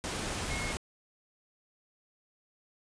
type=tone in noise; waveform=sine; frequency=2168 Hz; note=C#7; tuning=39 cents flat; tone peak=-38 dBFS; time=0.5-0.72 s; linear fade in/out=0 ms; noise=pink; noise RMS=-35 dBFS; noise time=0.04-0.77 s; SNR=-6 dB; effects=resampled to 22050 Hz